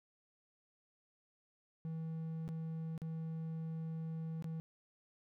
triangle tone with dropouts, 161.5 Hz, E3, 35 cents flat, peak -37 dBFS, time 1.85-4.6 s, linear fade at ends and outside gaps 0 ms, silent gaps 2.479-2.489 / 2.978-3.018 / 4.424-4.443 s, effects none

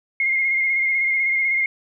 sine tone with vibrato, 2133 Hz, C7, 33 cents sharp, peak -17 dBFS, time 0.2-1.66 s, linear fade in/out 2 ms, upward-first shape square, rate 16 Hz, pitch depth 24 cents each way, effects none

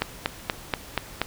click train, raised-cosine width 0.3 ms, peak -6 dBFS, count 6, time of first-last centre 0.02-1.216 s, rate 4.18 Hz, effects pink hiss -43 dBFS RMS until 1.26 s

